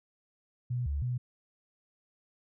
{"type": "tone with pitch steps", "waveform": "sine", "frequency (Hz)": [123.2, 71.4, 123.9], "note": ["B2", "D2", "B2"], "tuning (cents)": [-4, -48, 6], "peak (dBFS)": -29, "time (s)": [0.7, 1.18], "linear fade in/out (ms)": 10, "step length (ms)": 160, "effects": []}